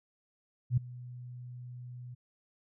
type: tone with ADSR envelope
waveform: sine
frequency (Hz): 123.47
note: B2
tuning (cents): 0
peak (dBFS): -21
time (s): 0.7-2.15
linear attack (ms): 72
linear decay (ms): 8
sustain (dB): -21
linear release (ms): 14
effects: none